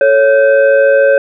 sine tone with frequency modulation, 554.4 Hz, C#5, in tune, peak -5 dBFS, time 0.01-1.18 s, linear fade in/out 2 ms, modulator 995 Hz, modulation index 0.69, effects none

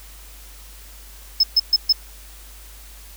triangle tone bursts, 5200 Hz, E8, 24 cents flat, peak -10 dBFS, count 4, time 1.4-1.926 s, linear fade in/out 5 ms, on 34 ms, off 130 ms, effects added 50 Hz sine -41 dBFS peak until 3.16 s + white hiss -45 dBFS RMS until 3.16 s

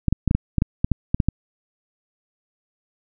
clicks, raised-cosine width 5 ms, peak -5 dBFS, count 12, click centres 0.083 / 0.126 / 0.277 / 0.311 / 0.35 / 0.583 / 0.621 / 0.845 / 0.917 / 1.145 / 1.202 / 1.286 s, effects none

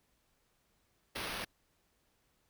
violet noise with sample-and-hold, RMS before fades -40 dBFS, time 1.15-1.45 s, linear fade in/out 10 ms, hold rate 7350 Hz, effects pink hiss -75 dBFS RMS until 2.49 s

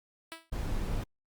5% pulse tone with exponential decay, 327.5 Hz, E4, 11 cents flat, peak -26 dBFS, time 0.32-0.5 s, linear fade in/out 0 ms, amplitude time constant 39 ms
brown noise, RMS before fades -32 dBFS, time 0.52-1.04 s, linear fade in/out 10 ms
effects Opus 48 kbps

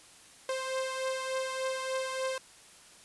sawtooth beating tone pair, 523.3 / 526.7 Hz, C5 / C5, 0 / +11 cents, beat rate 3.4 Hz, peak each -29 / -34 dBFS, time 0.49-2.38 s, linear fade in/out 2 ms, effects white hiss -55 dBFS RMS until 3.04 s + resampled to 24000 Hz

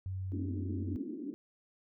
sine tone with pitch glide, 94.3 to 93.49 Hz, F#2 to F#2, +33 to +18 cents, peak -35 dBFS, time 0.06-0.96 s, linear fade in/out 0 ms, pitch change -15 cents, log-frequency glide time 0.37-0.51 s
white band-pass noise, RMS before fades -40 dBFS, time 0.32-1.34 s, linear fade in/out 0 ms, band 230 to 320 Hz, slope 48 dB/octave
effects none

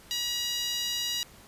10% pulse tone with high-pass filter, 960 Hz, B5, 49 cents flat, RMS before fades -31 dBFS, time 0.11-1.23 s, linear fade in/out 0 ms, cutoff 3300 Hz, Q 1.4, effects pink hiss -53 dBFS RMS until 1.47 s + resampled to 32000 Hz

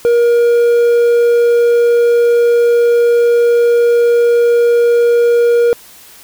triangle tone, 473.7 Hz, A#4, 28 cents sharp, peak -5 dBFS, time 0.05-5.73 s, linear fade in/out 0 ms, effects white hiss -39 dBFS RMS until 6.23 s

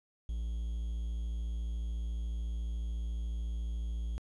triangle tone with quantisation, 57 Hz, A#1, 38 cents flat, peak -31 dBFS, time 0.29-4.18 s, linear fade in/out 0 ms, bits 10, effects resampled to 22050 Hz

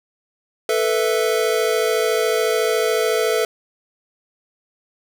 square chord, A suspended second, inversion none, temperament equal, 440 / 493.9 / 659.3 Hz, A4 / B4 / E5, 0 / 0 / 0 cents, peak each -20 / -23 / -24 dBFS, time 0.69-3.45 s, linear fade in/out 2 ms, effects none

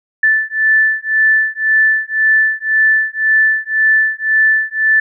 sine beating tone pair, 1755 / 1756.9 Hz, A6 / A6, -5 / -3 cents, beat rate 1.9 Hz, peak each -13 dBFS, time 0.23-5 s, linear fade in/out 5 ms, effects none

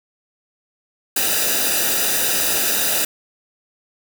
white noise with comb filter, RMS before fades -19 dBFS, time 1.16-3.05 s, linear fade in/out 5 ms, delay 0.92 ms, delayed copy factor -0.75, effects none

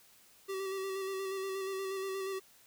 square tone with vibrato, 385.5 Hz, G4, 29 cents flat, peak -36 dBFS, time 0.48-2.4 s, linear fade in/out 20 ms, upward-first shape square, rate 8.4 Hz, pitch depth 22 cents each way, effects white hiss -62 dBFS RMS until 2.66 s

